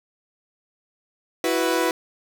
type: chord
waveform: sawtooth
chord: E suspended second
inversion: none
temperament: equal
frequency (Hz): 329.6 / 370 / 493.9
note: E4 / F#4 / B4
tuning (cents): 0 / 0 / 0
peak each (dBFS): -20 / -21 / -20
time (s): 1.44-1.91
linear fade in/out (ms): 2
effects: none